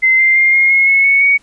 sine tone with pitch steps, 2066 / 2090 / 2114 / 2139 / 2164 / 2189 / 2214 / 2240 Hz, C7 / C7 / C7 / C7 / C#7 / C#7 / C#7 / C#7, -22 / -2 / +17 / +38 / -42 / -22 / -3 / +18 cents, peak -7 dBFS, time 0.02-1.38 s, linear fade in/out 20 ms, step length 170 ms, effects pink hiss -51 dBFS RMS until 1.42 s + resampled to 22050 Hz

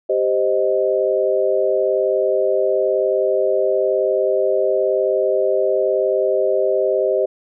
sine chord, C minor, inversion second, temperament equal, 392 / 523.3 / 622.3 Hz, G4 / C5 / Eb5, 0 / 0 / 0 cents, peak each -19 dBFS, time 0.09-7.26 s, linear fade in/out 10 ms, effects none

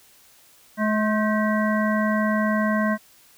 harmonic tone with a mistuned harmonic, 213.5 Hz, G#3, 48 cents sharp, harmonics 1 / 3 / 5 / 7 / 9, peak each -21 / -26 / -28 / -29 / -31 dBFS, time 0.77-2.98 s, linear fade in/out 50 ms, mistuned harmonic 7, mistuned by +69 cents, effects white hiss -54 dBFS RMS until 3.37 s

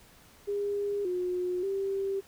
sine tone with pitch steps, 406.2 / 360.5 / 391.2 Hz, G#4 / F#4 / G4, -38 / -45 / -4 cents, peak -28 dBFS, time 0.47-2.21 s, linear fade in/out 20 ms, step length 580 ms, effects pink hiss -57 dBFS RMS until 2.27 s

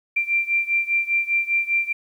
sine beating tone pair, 2361 / 2366 Hz, D7 / D7, +9 / +12 cents, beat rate 5 Hz, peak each -21 / -23 dBFS, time 0.16-1.93 s, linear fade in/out 10 ms, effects 9-bit

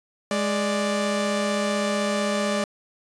sawtooth tone pair together, 208.1 / 588.6 Hz, G#3 / D5, +4 / +4 cents, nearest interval octave + tritone, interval 1800 cents, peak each -21 dBFS, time 0.31-2.64 s, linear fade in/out 2 ms, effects resampled to 22050 Hz

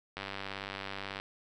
click train, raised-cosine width 0.3 ms, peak -22 dBFS, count 102, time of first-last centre 0.17-1.2 s, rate 98.1 Hz, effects none

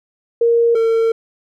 sine / triangle tone pair in turn, 466.9 / 453.9 Hz, A#4 / A#4, +3 / -46 cents, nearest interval unison, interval 49 cents, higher first, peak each -10 dBFS, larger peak neither, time 0.41-0.75 / 0.75-1.12 s, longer second, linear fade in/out 5 ms, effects none

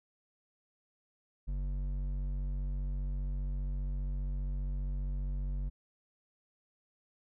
sine tone with hard clipping, 47.53 Hz, F#1, 47 cents sharp, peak -34 dBFS, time 1.47-5.7 s, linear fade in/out 20 ms, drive 8 dB, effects none

